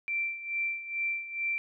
sine tone with tremolo, 2349 Hz, D7, in tune, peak -27 dBFS, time 0.08-1.58 s, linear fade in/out 0 ms, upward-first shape sine, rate 2.3 Hz, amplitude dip 75%, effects none

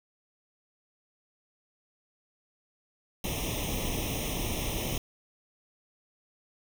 pink noise with comb filter, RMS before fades -32 dBFS, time 3.24-4.98 s, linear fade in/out 2 ms, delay 0.33 ms, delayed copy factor +1, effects none

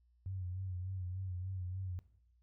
sine tone with vibrato, 92.5 Hz, F#2, in tune, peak -38 dBFS, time 0.26-1.99 s, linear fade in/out 0 ms, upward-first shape sine, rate 3.4 Hz, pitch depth 58 cents each way, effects noise-tail reverb RT60 0.7 s tail -17 dB re dry + added 60 Hz sine -67 dBFS peak until 2.42 s

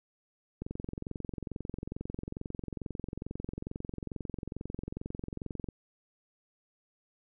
click train, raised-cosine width 3 ms, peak -24 dBFS, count 114, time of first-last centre 0.62-5.687 s, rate 22.3 Hz, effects none

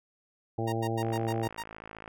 harmonic tone, 113.4 Hz, A#2, 47 cents flat, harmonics 1 / 2 / 3 / 4 / 5 / 6 / 7, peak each -32 / -38 / -34 / -37 / -41 / -40 / -37 dBFS, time 0.58-1.48 s, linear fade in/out 5 ms
sawtooth tone bursts, 932.3 Hz, A#5, in tune, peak -31 dBFS, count 7, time 0.67-1.632 s, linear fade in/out 10 ms, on 56 ms, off 95 ms
click train, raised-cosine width 0.5 ms, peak -28 dBFS, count 58, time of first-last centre 1.03-2.078 s, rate 54.4 Hz
effects none

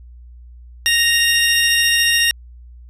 25% pulse tone pair together, 1864 / 2789 Hz, A#6 / F7, -1 / -3 cents, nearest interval perfect fifth, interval 698 cents, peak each -12 dBFS, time 0.86-2.31 s, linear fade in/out 0 ms, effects added 60 Hz sine -37 dBFS peak until 2.89 s + resampled to 32000 Hz

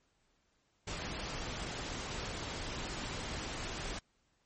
pink noise, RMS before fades -40 dBFS, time 0.87-3.99 s, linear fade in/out 5 ms, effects pink hiss -75 dBFS RMS until 4.45 s + MP3 32 kbps

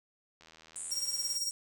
click train, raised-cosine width 0.2 ms, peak -37 dBFS, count 78, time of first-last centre 0.41-1.367 s, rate 80.5 Hz
white band-pass noise, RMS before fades -41 dBFS, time 0.76-1.51 s, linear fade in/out 0 ms, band 7300 to 9500 Hz, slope 96 dB/octave
square tone with tremolo, 5588 Hz, F8, in tune, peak -30 dBFS, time 0.91-1.51 s, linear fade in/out 10 ms, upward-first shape sine, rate 18 Hz, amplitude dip 75%
effects none

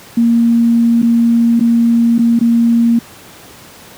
sine tone with dropouts, 233.1 Hz, A#3, in tune, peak -7 dBFS, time 0.17-2.99 s, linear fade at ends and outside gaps 5 ms, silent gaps 1.019-1.027 / 1.596-1.607 / 2.182-2.19 / 2.391-2.41 s, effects pink hiss -37 dBFS RMS until 3.97 s + high-pass 100 Hz 12 dB/octave

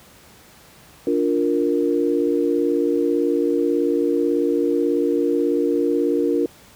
sine chord, Bb major, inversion first, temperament just, 291.4 / 349.6 / 466.2 Hz, D4 / F4 / Bb4, -13 / +2 / 0 cents, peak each -21 dBFS, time 1.07-6.46 s, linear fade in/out 2 ms, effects pink hiss -48 dBFS RMS until 6.75 s + high-pass 60 Hz 12 dB/octave

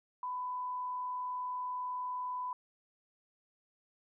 sine tone with frequency modulation, 999 Hz, B5, 20 cents sharp, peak -35 dBFS, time 0.23-2.53 s, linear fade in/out 2 ms, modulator 39.9 Hz, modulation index 0.26, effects none

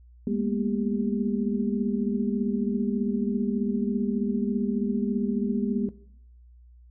sine tone cluster, 203 / 226.3 / 241.2 / 398.7 Hz, G#3 / A3 / B3 / G4, -39 / +49 / -41 / +29 cents, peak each -28 / -29 / -29 / -33 dBFS, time 0.27-5.89 s, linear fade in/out 2 ms, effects noise-tail reverb RT60 0.7 s tail -18 dB re dry + added 60 Hz sine -49 dBFS peak until 6.9 s

